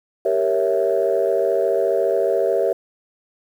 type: chord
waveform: sine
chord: G diminished seventh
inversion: none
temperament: equal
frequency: 392 / 466.2 / 554.4 / 659.3 Hz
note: G4 / Bb4 / Db5 / Fb5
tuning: 0 / 0 / 0 / 0 cents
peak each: -21 dBFS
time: 0.25-2.73 s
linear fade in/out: 5 ms
effects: tanh soft clip ceiling -8 dBFS + 8-bit